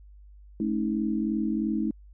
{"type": "tone cluster", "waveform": "sine", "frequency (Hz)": [216.3, 276.1, 319.2], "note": ["A3", "C#4", "D#4"], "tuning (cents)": [-29, -7, 44], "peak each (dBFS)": [-27, -32, -29], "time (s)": [0.6, 1.91], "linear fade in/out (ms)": 2, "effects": ["added 50 Hz sine -47 dBFS peak until 2.13 s"]}